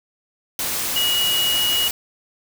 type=tone in noise; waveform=sine; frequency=2903 Hz; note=F#7; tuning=34 cents flat; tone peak=-18 dBFS; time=0.96-1.88 s; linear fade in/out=2 ms; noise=white; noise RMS=-24 dBFS; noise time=0.59-1.91 s; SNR=+3 dB; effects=none